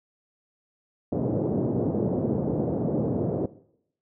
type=band-pass noise; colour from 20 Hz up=pink; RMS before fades=-26 dBFS; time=1.12-3.46 s; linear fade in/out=5 ms; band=120 to 550 Hz; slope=24 dB/octave; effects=noise-tail reverb RT60 0.7 s tail -18 dB re dry